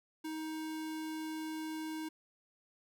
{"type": "tone", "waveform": "square", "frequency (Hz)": 314.7, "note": "D#4", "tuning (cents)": 20, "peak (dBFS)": -39, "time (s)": [0.24, 2.09], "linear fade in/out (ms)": 10, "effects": []}